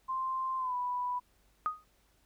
sine tone with pitch glide, 1046.5 to 987.8 Hz, C6 to B5, 0 to 0 cents, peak -31 dBFS, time 0.08-1.2 s, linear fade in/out 20 ms, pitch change -100 cents, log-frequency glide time 0.58-0.75 s
sine tone with exponential decay, 1244.5 Hz, D#6, in tune, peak -25 dBFS, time 1.66-1.84 s, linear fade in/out 0 ms, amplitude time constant 38 ms
effects added 50 Hz sine -70 dBFS peak until 2.25 s + pink hiss -70 dBFS RMS until 2.25 s

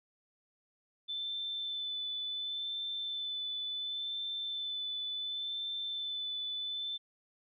sine tone with vibrato, 3520 Hz, A7, in tune, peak -35 dBFS, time 1.08-6.98 s, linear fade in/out 20 ms, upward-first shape sine, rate 0.7 Hz, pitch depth 16 cents each way, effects none

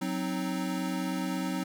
square chord, C diminished, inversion second, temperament equal, 185 / 261.6 / 311.1 Hz, Gb3 / C4 / Eb4, 0 / 0 / 0 cents, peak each -34 / -35 / -36 dBFS, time 0.01-1.64 s, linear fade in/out 10 ms, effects none

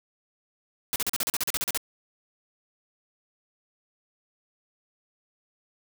white noise bursts, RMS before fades -27 dBFS, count 13, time 0.93-1.775 s, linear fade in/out 0 ms, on 29 ms, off 39 ms, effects none

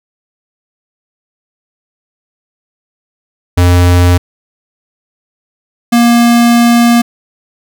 square tone pair in turn, 88.6 / 236.5 Hz, F2 / A#3, +25 / +25 cents, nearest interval octave + perfect fourth, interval 1700 cents, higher second, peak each -5 dBFS, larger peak neither, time 3.57-4.18 / 5.92-7.02 s, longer second, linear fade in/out 10 ms, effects none

